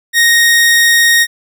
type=tone; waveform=sawtooth; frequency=1864.7 Hz; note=A#6; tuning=in tune; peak=-3 dBFS; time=0.13-1.27 s; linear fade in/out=50 ms; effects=none